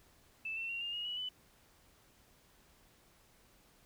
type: tone with pitch steps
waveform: sine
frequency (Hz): 2637 / 2694 / 2752 / 2812 / 2872 / 2934 / 2998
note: E7 / E7 / F7 / F7 / F7 / F#7 / F#7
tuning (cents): 0 / +37 / -26 / +11 / +48 / -15 / +22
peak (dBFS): -37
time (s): 0.45-1.29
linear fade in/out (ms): 5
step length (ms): 120
effects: pink hiss -66 dBFS RMS until 3.85 s